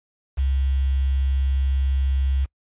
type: tone with quantisation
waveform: sine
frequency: 67.2 Hz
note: C2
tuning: 47 cents sharp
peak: -18 dBFS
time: 0.37-2.46 s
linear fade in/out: 20 ms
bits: 7
effects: noise-tail reverb RT60 0.1 s tail -25 dB re dry + resampled to 8000 Hz